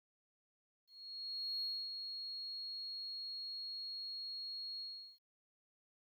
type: tone with ADSR envelope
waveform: sine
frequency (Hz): 4301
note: C8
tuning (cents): +47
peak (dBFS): -36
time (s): 0.87-5.19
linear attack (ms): 750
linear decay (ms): 270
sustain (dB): -6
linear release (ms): 390
effects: tanh soft clip ceiling -32 dBFS + 13-bit